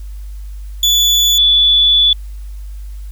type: tone pair in turn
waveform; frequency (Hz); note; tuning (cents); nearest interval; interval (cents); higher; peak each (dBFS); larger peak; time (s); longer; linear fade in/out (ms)
35% pulse / sine; 3454 / 3454; A7 / A7; -33 / -33; unison; 0; neither; -7; neither; 0.83-1.38 / 1.38-2.13; second; 2
effects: added 50 Hz sine -25 dBFS peak until 3.11 s + white hiss -50 dBFS RMS until 3.11 s